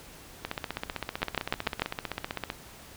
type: two click trains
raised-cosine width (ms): 0.3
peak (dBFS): -9 / -15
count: 5 / 33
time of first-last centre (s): 1.23-1.82 / 0.45-2.501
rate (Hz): 6.78 / 15.6
effects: pink hiss -49 dBFS RMS until 2.96 s